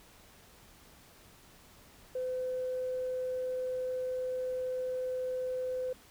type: tone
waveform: sine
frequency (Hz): 509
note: C5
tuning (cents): -48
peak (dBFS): -31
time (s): 2.15-5.93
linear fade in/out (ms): 5
effects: tanh soft clip ceiling -27 dBFS + pink hiss -58 dBFS RMS until 6.1 s